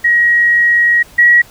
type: tone pair in turn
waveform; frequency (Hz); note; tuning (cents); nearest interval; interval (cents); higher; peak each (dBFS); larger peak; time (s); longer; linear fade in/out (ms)
sine; 1897 / 1915.7; A#6 / A#6; +30 / +47; unison; 17; second; -7 / -4; second; 0.04-1.03 / 1.18-1.42; first; 10
effects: pink hiss -41 dBFS RMS until 1.5 s